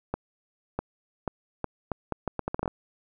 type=accelerating click train; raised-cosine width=1 ms; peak=-14 dBFS; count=14; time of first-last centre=0.14-2.678 s; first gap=650 ms; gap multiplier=0.75; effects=none